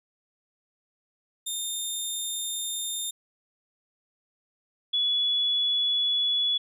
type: tone pair in turn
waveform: 15% pulse / sine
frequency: 3635 / 3406 Hz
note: A#7 / G#7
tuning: -44 / +43 cents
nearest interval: minor second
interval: 113 cents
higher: first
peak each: -22 dBFS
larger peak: neither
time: 1.46-3.11 / 4.93-6.58 s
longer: neither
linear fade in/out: 10 ms
effects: resampled to 32000 Hz